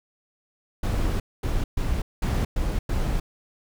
brown noise bursts at uneven times, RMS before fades -24 dBFS, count 6, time 0.83-1.2 / 1.43-1.64 / 1.77-2.02 / 2.22-2.45 / 2.56-2.79 / 2.89-3.2 s, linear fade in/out 5 ms, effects none

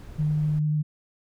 brown noise, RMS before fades -41 dBFS, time 0-0.59 s, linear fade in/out 0 ms
sine tone with vibrato, 151.6 Hz, D#3, 45 cents flat, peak -21 dBFS, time 0.18-0.83 s, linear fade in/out 20 ms, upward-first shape sine, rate 11 Hz, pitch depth 12 cents each way
effects none

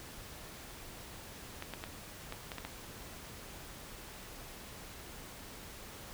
clicks, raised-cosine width 0.3 ms, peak -24 dBFS, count 7, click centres 1.624 / 1.737 / 1.839 / 2.324 / 2.518 / 2.583 / 2.65 s, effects pink hiss -49 dBFS RMS until 6.13 s

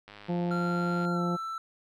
click train, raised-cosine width 0.3 ms, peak -31 dBFS, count 101, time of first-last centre 0.08-1.051 s, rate 103 Hz
harmonic tone, 174.61 Hz, F3, in tune, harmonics 1 / 2 / 3 / 4 / 5, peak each -28 / -34 / -38 / -40 / -42 dBFS, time 0.28-1.37 s, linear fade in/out 20 ms
triangle tone with pitch glide, 1376 to 1328.4 Hz, F6 to E6, -26 to +13 cents, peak -31 dBFS, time 0.51-1.58 s, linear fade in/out 2 ms, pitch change -61 cents, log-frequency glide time 1.12-1.21 s
effects none

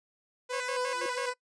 sawtooth tone with pitch glide, 499.9 to 493.9 Hz, B4 to B4, +21 to 0 cents, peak -29 dBFS, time 0.49-1.31 s, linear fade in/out 20 ms, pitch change -21 cents, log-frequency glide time 0.86-1.12 s
15% pulse tone with vibrato, 520 Hz, C5, 11 cents flat, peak -27 dBFS, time 0.52-1.34 s, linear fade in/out 20 ms, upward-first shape square, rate 6.1 Hz, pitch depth 70 cents each way
sine tone with exponential growth, 350 Hz, F4, 4 cents sharp, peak -34 dBFS, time 0.83-1.06 s, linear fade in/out 2 ms, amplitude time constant 49 ms
effects noise-tail reverb RT60 0.1 s tail -23 dB re dry + resampled to 22050 Hz

